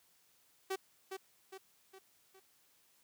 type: tone with echo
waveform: sawtooth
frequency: 382.8 Hz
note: G4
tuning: 41 cents flat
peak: -31 dBFS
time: 0.7-0.76 s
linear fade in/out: 10 ms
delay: 410 ms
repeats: 4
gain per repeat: -6 dB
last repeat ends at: 2.4 s
effects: white hiss -70 dBFS RMS until 3.03 s + high-pass 60 Hz 12 dB/octave